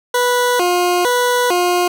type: tone with vibrato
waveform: 20% pulse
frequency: 418 Hz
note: G#4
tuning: 11 cents sharp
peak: -8 dBFS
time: 0.14-1.88 s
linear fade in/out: 5 ms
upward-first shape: square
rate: 1.1 Hz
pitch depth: 280 cents each way
effects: none